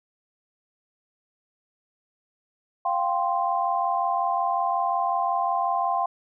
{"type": "chord", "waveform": "sine", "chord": "F suspended second", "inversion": "none", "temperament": "equal", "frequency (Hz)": [698.5, 784, 1046.5], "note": ["F5", "G5", "C6"], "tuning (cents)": [0, 0, 0], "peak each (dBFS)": -26, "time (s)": [2.85, 6.06], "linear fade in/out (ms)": 5, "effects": []}